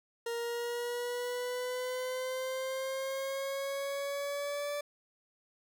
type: exponential sweep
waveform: 40% pulse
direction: up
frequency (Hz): 466.2 to 583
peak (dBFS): -33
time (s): 0.26-4.81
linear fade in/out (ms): 5
effects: none